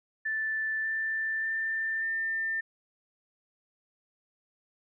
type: tone with pitch steps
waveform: sine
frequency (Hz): 1760 / 1773.3 / 1786.6 / 1800.1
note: A6 / A6 / A6 / A6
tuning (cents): 0 / +13 / +26 / +39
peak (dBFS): -28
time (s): 0.25-2.61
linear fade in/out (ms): 10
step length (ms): 590
effects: none